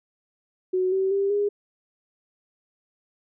sine tone with pitch steps, 370 / 382.6 / 395.6 / 409.1 Hz, F#4 / G4 / G4 / G#4, 0 / -42 / +16 / -26 cents, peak -20 dBFS, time 0.73-1.49 s, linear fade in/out 10 ms, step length 190 ms, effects none

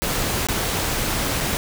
pink noise with dropouts, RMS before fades -23 dBFS, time 0.02-1.57 s, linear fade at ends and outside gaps 0 ms, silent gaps 0.47-0.486 / 1.404-1.408 s, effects none

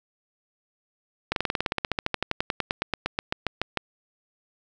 slowing click train, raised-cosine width 0.3 ms, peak -8 dBFS, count 29, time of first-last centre 1.32-3.773 s, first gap 42 ms, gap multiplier 1.05, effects none

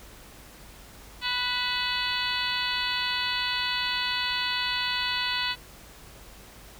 harmonic tone with a mistuned harmonic, 493.9 Hz, B4, in tune, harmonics 2 / 3 / 4 / 5 / 6 / 7 / 8 / 9, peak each -34 / -34 / -34 / -34 / -34 / -34 / -34 / -34 dBFS, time 1.21-5.56 s, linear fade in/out 50 ms, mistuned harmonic 5, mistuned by +59 cents, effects added 50 Hz sine -52 dBFS peak until 6.79 s + pink hiss -49 dBFS RMS until 6.79 s

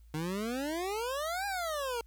25% pulse exponential two-way sweep, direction up then down, 150 to 820 to 454.5 Hz, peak -29 dBFS, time 0.14-2.01 s, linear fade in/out 2 ms, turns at 1.46 s, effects added 56 Hz sine -53 dBFS peak until 2.06 s + white hiss -74 dBFS RMS until 2.06 s

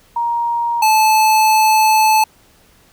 sine / square tone pair in turn, 940 / 869.8 Hz, A#5 / A5, +14 / -20 cents, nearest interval minor second, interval 134 cents, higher first, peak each -15 / -10 dBFS, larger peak second, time 0.16-0.82 / 0.82-2.24 s, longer second, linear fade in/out 5 ms, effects pink hiss -51 dBFS RMS until 2.92 s

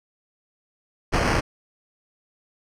pink noise with sample-and-hold, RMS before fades -21 dBFS, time 1.12-1.41 s, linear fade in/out 20 ms, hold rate 3675 Hz, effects low-pass 7000 Hz 12 dB/octave

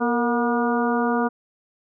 harmonic tone with a mistuned harmonic, 240 Hz, B3, 49 cents flat, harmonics 1 / 2 / 3 / 4 / 5 / 6, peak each -22 / -25 / -27 / -28 / -29 / -30 dBFS, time 0-1.29 s, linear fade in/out 20 ms, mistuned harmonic 2, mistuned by -51 cents, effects none

